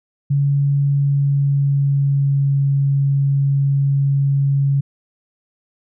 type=tone with pitch glide; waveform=sine; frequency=141 to 139.06 Hz; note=C#3 to C#3; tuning=+30 to +6 cents; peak=-13 dBFS; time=0.3-4.81 s; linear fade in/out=10 ms; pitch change=-24 cents; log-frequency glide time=0.84-2.61 s; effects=none